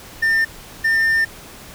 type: tone bursts at uneven times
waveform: triangle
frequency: 1802 Hz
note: A6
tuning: 41 cents sharp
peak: -12 dBFS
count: 2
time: 0.22-0.45 / 0.84-1.25 s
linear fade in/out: 10 ms
effects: pink hiss -39 dBFS RMS until 1.74 s